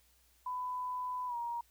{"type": "tone with pitch glide", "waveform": "sine", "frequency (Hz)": [1000, 943.9], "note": ["B5", "A#5"], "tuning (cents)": [21, 21], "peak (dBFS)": -35, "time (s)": [0.46, 1.61], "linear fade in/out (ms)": 5, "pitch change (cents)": -100, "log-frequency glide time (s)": [1.27, 1.36], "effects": ["added 60 Hz sine -70 dBFS peak until 1.7 s", "white hiss -69 dBFS RMS until 1.7 s"]}